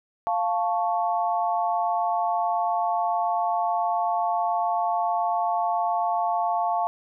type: chord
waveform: sine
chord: F augmented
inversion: none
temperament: equal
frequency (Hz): 698.5 / 880 / 1108.7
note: F5 / A5 / C#6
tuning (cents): 0 / 0 / 0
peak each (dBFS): -24 / -26 / -30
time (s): 0.27-6.87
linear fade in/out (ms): 0
effects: none